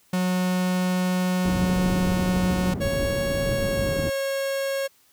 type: tone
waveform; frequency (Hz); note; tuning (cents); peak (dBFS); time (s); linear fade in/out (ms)
45% pulse; 182.6; F#3; -23; -21; 0.13-2.74; 5
type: low-pass noise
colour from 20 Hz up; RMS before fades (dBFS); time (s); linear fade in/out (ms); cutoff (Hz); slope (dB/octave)
white; -28; 1.44-4.1; 10; 220; 12
type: tone with pitch glide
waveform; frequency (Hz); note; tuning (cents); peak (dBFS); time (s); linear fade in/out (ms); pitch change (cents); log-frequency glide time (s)
45% pulse; 554.4 to 546.8; C#5 to C#5; 0 to -24; -24; 2.8-4.88; 20; -24; 3.48-4.05
effects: white hiss -60 dBFS RMS until 5.12 s